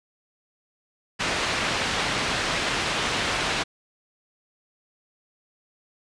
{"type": "low-pass noise", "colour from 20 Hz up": "white", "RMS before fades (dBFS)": -26, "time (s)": [1.19, 3.64], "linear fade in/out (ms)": 20, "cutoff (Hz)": 3200, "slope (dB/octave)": 12, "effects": ["resampled to 22050 Hz"]}